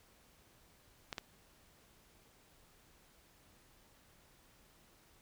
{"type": "clicks", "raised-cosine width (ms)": 0.2, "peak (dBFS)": -22, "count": 2, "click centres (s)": [1.128, 1.182], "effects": ["pink hiss -66 dBFS RMS until 5.21 s"]}